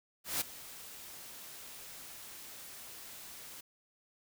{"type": "noise with ADSR envelope", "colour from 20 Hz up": "white", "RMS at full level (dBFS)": -32, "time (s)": [0.24, 3.61], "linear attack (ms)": 170, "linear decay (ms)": 12, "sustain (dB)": -17, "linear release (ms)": 8, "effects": []}